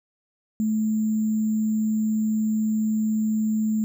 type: tone with sample-and-hold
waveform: sine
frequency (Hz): 217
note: A3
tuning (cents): -24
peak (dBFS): -20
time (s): 0.6-3.84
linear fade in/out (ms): 0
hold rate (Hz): 7350
effects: none